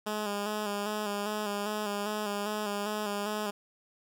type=tone with vibrato; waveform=10% pulse; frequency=207.7 Hz; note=G#3; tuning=in tune; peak=-23 dBFS; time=0.06-3.51 s; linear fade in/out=10 ms; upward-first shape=square; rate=2.5 Hz; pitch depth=35 cents each way; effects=none